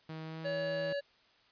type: tone with pitch glide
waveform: sawtooth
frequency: 158.8 to 162.32 Hz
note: D#3 to E3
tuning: +36 to -26 cents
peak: -37 dBFS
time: 0.09-0.93 s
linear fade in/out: 5 ms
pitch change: +38 cents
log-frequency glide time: 0.23-0.5 s
type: harmonic tone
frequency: 566 Hz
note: C#5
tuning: 36 cents sharp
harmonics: 1 / 3 / 5 / 7 / 8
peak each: -33 / -42 / -50 / -51 / -51 dBFS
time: 0.44-1.01 s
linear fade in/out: 20 ms
effects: white hiss -66 dBFS RMS until 1.51 s + resampled to 11025 Hz